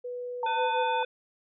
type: tone with pitch glide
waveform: sine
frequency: 491.9 to 505.7 Hz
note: B4 to B4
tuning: -7 to +41 cents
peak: -33 dBFS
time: 0.04-0.84 s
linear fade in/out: 10 ms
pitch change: +48 cents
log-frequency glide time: 0.46-0.55 s
type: tone with vibrato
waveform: sine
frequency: 899 Hz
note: A5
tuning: 37 cents sharp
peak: -26 dBFS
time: 0.43-1.03 s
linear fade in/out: 2 ms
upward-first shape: triangle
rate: 17 Hz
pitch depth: 22 cents each way
type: harmonic tone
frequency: 499.8 Hz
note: B4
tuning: 21 cents sharp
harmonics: 1 / 3 / 5 / 7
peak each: -31 / -36 / -38 / -39 dBFS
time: 0.46-1.05 s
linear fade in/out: 5 ms
effects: none